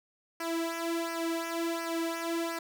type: tone with flanger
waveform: sawtooth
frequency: 332.9 Hz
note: E4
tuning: 17 cents sharp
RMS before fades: -33 dBFS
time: 0.4-2.59 s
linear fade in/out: 5 ms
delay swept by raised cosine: 0.27 to 2.77 ms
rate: 1.4 Hz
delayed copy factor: -0.8
effects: none